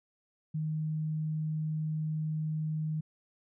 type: tone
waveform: sine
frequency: 155.56 Hz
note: D#3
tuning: in tune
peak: -30 dBFS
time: 0.54-3.01 s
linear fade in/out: 10 ms
effects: none